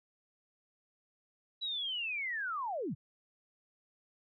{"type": "linear sweep", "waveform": "sine", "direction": "down", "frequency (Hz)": [3951, 97.2], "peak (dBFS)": -34, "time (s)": [1.61, 2.95], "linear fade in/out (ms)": 20, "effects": []}